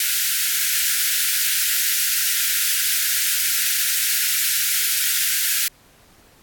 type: high-pass noise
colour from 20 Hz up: white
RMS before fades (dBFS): -20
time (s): 0-5.68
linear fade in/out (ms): 2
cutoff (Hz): 1400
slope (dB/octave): 96
effects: pink hiss -53 dBFS RMS until 6.42 s + AAC 64 kbps